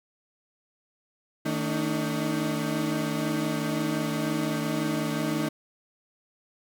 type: tone cluster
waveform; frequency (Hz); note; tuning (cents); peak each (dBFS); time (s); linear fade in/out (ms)
35% pulse; 156.2 / 223.6 / 288.6 / 314.4; D#3 / A3 / D4 / D#4; +7 / +28 / -30 / +18; -30; 1.45-5.49; 10
effects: none